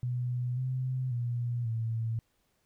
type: tone with pitch steps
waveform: sine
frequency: 123.5 / 128.9 / 120.2 / 113.5 Hz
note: B2 / C3 / B2 / A#2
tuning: 0 / -26 / -46 / -46 cents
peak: -29 dBFS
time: 0.03-2.19 s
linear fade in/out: 0 ms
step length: 540 ms
effects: pink hiss -74 dBFS RMS until 2.65 s